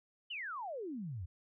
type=exponential sweep; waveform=sine; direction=down; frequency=3098 to 79.2 Hz; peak=-39 dBFS; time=0.3-1.26 s; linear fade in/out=10 ms; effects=none